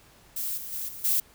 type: noise with level steps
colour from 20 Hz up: violet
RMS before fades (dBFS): -31 / -38 / -33 / -41 / -24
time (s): 0.36-1.2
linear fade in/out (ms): 5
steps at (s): 0.57 / 0.72 / 0.88 / 1.04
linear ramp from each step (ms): 10
effects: pink hiss -56 dBFS RMS until 1.34 s